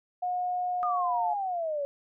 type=tone with pitch glide; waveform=sine; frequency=722 to 710.8 Hz; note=F#5 to F5; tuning=-43 to +30 cents; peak=-27 dBFS; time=0.22-1.34 s; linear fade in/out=10 ms; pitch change=-27 cents; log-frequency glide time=0.69-1.21 s
type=exponential sweep; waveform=sine; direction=down; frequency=1244.5 to 555 Hz; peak=-28 dBFS; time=0.83-1.85 s; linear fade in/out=0 ms
effects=none